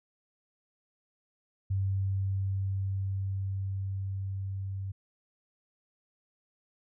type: tone with level ramp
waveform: sine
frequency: 96.9 Hz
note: G2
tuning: 20 cents flat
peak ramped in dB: -26 to -33 dBFS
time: 1.7-4.92 s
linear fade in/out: 10 ms
effects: none